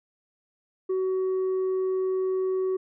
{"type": "tone with tanh clipping", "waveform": "sine", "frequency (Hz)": 375.8, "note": "F#4", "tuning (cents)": 27, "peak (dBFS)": -24, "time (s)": [0.89, 2.77], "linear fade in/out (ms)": 10, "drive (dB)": 2, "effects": []}